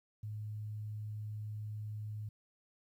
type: tone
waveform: sine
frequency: 106.5 Hz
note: G#2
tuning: 44 cents sharp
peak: -39 dBFS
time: 0.23-2.29 s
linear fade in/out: 5 ms
effects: 12-bit